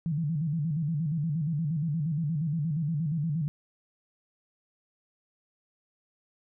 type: tone with vibrato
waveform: sine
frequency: 155.56 Hz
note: D#3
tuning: in tune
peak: -26 dBFS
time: 0.06-3.48 s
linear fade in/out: 0 ms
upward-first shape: square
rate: 8.5 Hz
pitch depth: 120 cents each way
effects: none